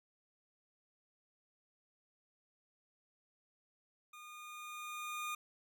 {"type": "tone with level ramp", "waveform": "25% pulse", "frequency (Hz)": 1220, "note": "D#6", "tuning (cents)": -34, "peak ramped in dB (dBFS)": [-48, -34], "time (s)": [4.13, 5.35], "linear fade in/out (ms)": 5, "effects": []}